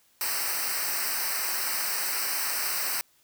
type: noise with comb filter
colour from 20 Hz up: white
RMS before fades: -29 dBFS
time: 0.21-3.01 s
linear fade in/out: 0 ms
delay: 0.29 ms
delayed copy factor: -1
effects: white hiss -64 dBFS RMS until 3.23 s